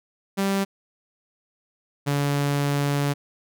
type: tone pair in turn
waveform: sawtooth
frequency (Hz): 196 / 142.8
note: G3 / D3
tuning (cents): 0 / -48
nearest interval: perfect fourth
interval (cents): 548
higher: first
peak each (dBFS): -17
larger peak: neither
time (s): 0.37-0.65 / 2.06-3.14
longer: second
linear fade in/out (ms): 20
effects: none